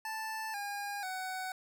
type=tone with pitch steps; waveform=25% pulse; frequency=880 / 811.6 / 748.6 Hz; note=A5 / G#5 / F#5; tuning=0 / -40 / +20 cents; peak=-33 dBFS; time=0.05-1.52 s; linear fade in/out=2 ms; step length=490 ms; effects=none